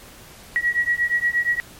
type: beating tone pair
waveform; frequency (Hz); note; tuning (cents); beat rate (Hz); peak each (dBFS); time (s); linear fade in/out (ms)
sine; 1913 / 1921.5; A#6 / B6; +44 / -48; 8.5; -21; 0.56-1.6; 0
effects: pink hiss -44 dBFS RMS until 1.79 s + MP3 64 kbps